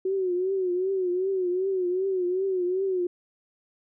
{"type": "tone with vibrato", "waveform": "sine", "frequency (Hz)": 371.4, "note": "F#4", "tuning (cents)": 7, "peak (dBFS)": -23, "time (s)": [0.05, 3.07], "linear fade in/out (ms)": 5, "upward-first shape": "triangle", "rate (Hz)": 2.6, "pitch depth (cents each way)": 99, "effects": []}